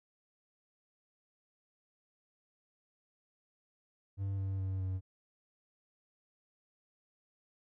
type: tone with pitch steps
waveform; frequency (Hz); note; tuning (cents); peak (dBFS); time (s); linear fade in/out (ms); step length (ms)
triangle; 98 / 96.59 / 95.21 / 93.85; G2 / G2 / G2 / F#2; 0 / -25 / -50 / +25; -31; 4.17-5.01; 50; 210
effects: none